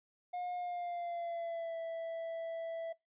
triangle tone with pitch glide, 716 to 660.4 Hz, F5 to E5, +43 to +3 cents, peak -35 dBFS, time 0.33-2.93 s, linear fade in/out 10 ms, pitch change -140 cents, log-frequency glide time 0.55-1.77 s, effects noise-tail reverb RT60 0.2 s tail -24 dB re dry + resampled to 8000 Hz

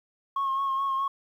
sine tone with vibrato, 1086 Hz, C#6, 36 cents flat, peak -23 dBFS, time 0.36-1.08 s, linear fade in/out 5 ms, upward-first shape sine, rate 4.7 Hz, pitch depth 29 cents each way, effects tanh soft clip ceiling -22 dBFS + 10-bit

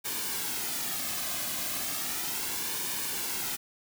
white noise with flanger, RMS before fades -33 dBFS, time 0.04-3.57 s, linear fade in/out 20 ms, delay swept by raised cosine 1.5 to 2.2 ms, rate 0.35 Hz, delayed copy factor -0.55, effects none

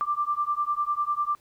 sine beating tone pair, 1176 / 1186 Hz, D6 / D6, +2 / +17 cents, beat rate 10 Hz, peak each -27 dBFS, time 0.01-1.35 s, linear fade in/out 0 ms, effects pink hiss -62 dBFS RMS until 1.4 s

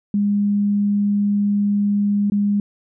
sine tone with dropouts, 203.9 Hz, G#3, 32 cents flat, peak -15 dBFS, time 0.14-2.6 s, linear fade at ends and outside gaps 2 ms, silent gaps 2.3-2.32 s, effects none

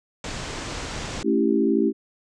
pink low-pass noise, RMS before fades -32 dBFS, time 0.24-1.23 s, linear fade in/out 2 ms, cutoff 8000 Hz, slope 48 dB/octave
sine chord, A dominant seventh, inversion none, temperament equal with one note detuned, 220 / 277.2 / 331 / 392 Hz, A3 / C#4 / E4 / G4, 0 / 0 / +7 / 0 cents, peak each -23 dBFS, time 1.23-1.93 s, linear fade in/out 50 ms
effects none

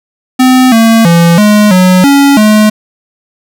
square tone with pitch steps, 256.3 / 226.3 / 169.5 / 209.6 / 183.7 / 280.3 / 213.3 Hz, C4 / A3 / E3 / G#3 / F#3 / C#4 / G#3, -36 / +49 / +49 / +16 / -12 / +19 / +46 cents, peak -3 dBFS, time 0.39-2.7 s, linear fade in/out 10 ms, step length 330 ms, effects none

